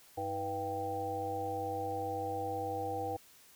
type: harmonic tone with a mistuned harmonic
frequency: 98 Hz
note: G2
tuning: in tune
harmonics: 1 / 3 / 5 / 7 / 8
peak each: -44 / -44 / -39 / -45 / -37 dBFS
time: 0.17-3.17 s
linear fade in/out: 10 ms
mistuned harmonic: 3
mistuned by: +130 cents
effects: white hiss -60 dBFS RMS until 3.55 s